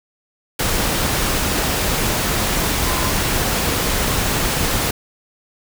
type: tone in noise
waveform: sine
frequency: 1026 Hz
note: C6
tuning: 34 cents flat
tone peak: -27 dBFS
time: 2.86-3.1 s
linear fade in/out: 5 ms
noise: pink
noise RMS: -19 dBFS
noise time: 0.59-4.91 s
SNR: -11 dB
effects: none